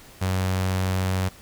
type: tone with notch filter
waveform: sawtooth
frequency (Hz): 93.5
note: F#2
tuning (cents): +19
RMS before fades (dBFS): -24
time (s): 0.21-1.29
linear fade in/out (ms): 10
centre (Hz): 320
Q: 1.8
effects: pink hiss -48 dBFS RMS until 1.41 s